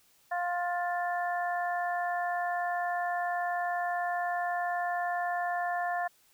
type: harmonic tone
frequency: 352.1 Hz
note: F4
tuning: 14 cents sharp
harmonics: 2 / 3 / 4 / 5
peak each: -30 / -39 / -42 / -36 dBFS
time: 0.31-6.08 s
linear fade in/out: 10 ms
effects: white hiss -65 dBFS RMS until 6.33 s